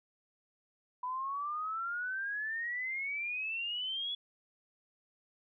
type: exponential sweep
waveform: sine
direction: up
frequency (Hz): 989 to 3412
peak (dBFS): -34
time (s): 1.03-4.15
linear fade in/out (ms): 5
effects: none